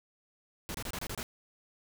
pink noise bursts, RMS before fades -38 dBFS, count 7, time 0.69-1.23 s, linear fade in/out 0 ms, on 54 ms, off 27 ms, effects none

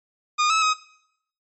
sawtooth tone with pitch steps, 1223 / 1297 / 1263 Hz, D#6 / E6 / D#6, -30 / -28 / +26 cents, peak -14 dBFS, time 0.38-0.74 s, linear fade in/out 20 ms, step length 120 ms, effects noise-tail reverb RT60 0.7 s tail -18 dB re dry + MP3 32 kbps

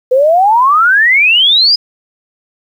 sine exponential sweep, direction up, 493.9 to 5050 Hz, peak -5 dBFS, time 0.11-1.76 s, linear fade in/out 10 ms, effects 7-bit

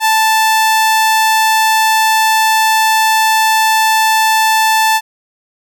sawtooth tone, 880 Hz, A5, in tune, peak -5 dBFS, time 0-5.01 s, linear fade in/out 50 ms, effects none

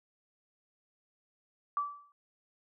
sine tone with exponential decay, 1158 Hz, D6, 25 cents flat, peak -26 dBFS, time 1.77-2.12 s, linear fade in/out 1 ms, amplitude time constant 76 ms, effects none

